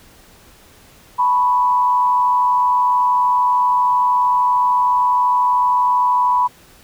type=tone with frequency modulation; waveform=sine; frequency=988 Hz; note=B5; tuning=in tune; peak=-12 dBFS; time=1.18-6.48 s; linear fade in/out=20 ms; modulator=113 Hz; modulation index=0.45; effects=pink hiss -47 dBFS RMS until 6.83 s